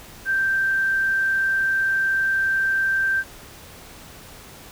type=tone; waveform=sine; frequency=1568 Hz; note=G6; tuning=in tune; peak=-18 dBFS; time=0.25-3.24 s; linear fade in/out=50 ms; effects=pink hiss -43 dBFS RMS until 4.71 s